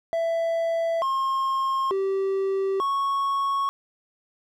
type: tone with pitch steps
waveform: triangle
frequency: 664 / 1071 / 387.8 / 1105 Hz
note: E5 / C6 / G4 / C#6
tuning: +12 / +40 / -19 / -6 cents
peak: -20 dBFS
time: 0.13-3.69 s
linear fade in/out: 0 ms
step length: 890 ms
effects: none